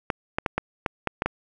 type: clicks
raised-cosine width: 0.5 ms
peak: -8 dBFS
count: 8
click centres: 0.102 / 0.385 / 0.462 / 0.58 / 0.862 / 1.073 / 1.221 / 1.26 s
effects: none